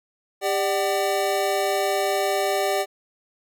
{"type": "tone cluster", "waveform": "square", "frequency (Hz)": [397.5, 595, 760], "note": ["G4", "D5", "F#5"], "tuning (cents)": [24, 22, 46], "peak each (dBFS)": -26, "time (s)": [0.41, 2.86], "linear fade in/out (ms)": 50, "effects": []}